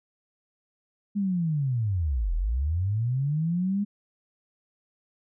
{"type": "linear two-way sweep", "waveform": "sine", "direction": "down then up", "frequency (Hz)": [207.7, 38.18, 207.7], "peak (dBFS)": -23, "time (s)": [1.15, 3.85], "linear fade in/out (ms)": 20, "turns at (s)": 2.34, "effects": []}